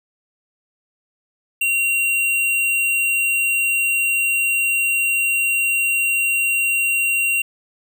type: tone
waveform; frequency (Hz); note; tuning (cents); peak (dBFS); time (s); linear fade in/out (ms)
square; 2753; F7; -25; -17; 1.61-7.42; 5
effects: none